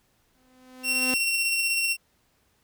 sawtooth tone with exponential growth, 255.7 Hz, C4, 40 cents flat, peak -22 dBFS, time 0.35-1.14 s, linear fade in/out 0 ms, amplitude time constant 170 ms
sawtooth tone with tremolo, 2728 Hz, F7, 41 cents flat, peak -18 dBFS, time 0.83-1.97 s, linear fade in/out 50 ms, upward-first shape triangle, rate 16 Hz, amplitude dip 35%
effects pink hiss -67 dBFS RMS until 2.63 s

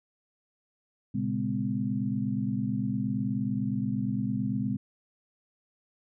sine tone cluster, 117.9 / 137.2 / 205.5 / 254.3 Hz, A#2 / C#3 / G#3 / C4, +20 / -17 / -18 / -49 cents, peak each -34 / -35 / -30 / -32 dBFS, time 1.14-4.77 s, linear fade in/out 10 ms, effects none

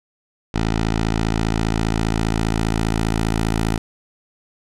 10% pulse tone with low-pass filter sweep, 55 Hz, A1, in tune, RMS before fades -20 dBFS, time 0.54-3.78 s, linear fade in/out 5 ms, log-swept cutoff 5800 to 11000 Hz, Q 0.88, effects none

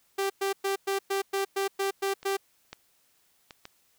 sawtooth tone bursts, 392 Hz, G4, in tune, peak -22 dBFS, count 10, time 0.18-2.37 s, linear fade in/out 10 ms, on 120 ms, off 110 ms
clicks, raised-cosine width 0.2 ms, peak -27 / -22 / -26 / -24 dBFS, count 4, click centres 2.23 / 2.73 / 3.508 / 3.654 s
effects white hiss -67 dBFS RMS until 3.98 s

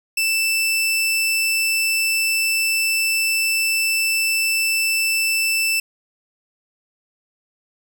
sawtooth tone, 2653 Hz, E7, 10 cents sharp, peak -14 dBFS, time 0.17-5.8 s, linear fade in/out 5 ms, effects none

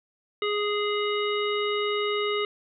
harmonic tone, 415.3 Hz, G#4, in tune, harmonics 1 / 3 / 5 / 7 / 9, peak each -26 / -31 / -33 / -34 / -36 dBFS, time 0.42-2.45 s, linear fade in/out 2 ms, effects none

